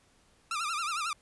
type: tone with vibrato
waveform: sawtooth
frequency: 1275 Hz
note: D#6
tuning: 42 cents sharp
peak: -27 dBFS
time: 0.51-1.13 s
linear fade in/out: 2 ms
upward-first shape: sine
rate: 11 Hz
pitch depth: 140 cents each way
effects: pink hiss -65 dBFS RMS until 1.21 s + resampled to 24000 Hz